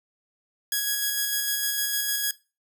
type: tone with tremolo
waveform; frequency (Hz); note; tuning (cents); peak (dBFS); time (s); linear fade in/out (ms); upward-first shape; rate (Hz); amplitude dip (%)
5% pulse; 1661.2; G#6; 0; -12; 0.72-2.31; 2; square; 6.6; 25
effects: noise-tail reverb RT60 0.3 s tail -20 dB re dry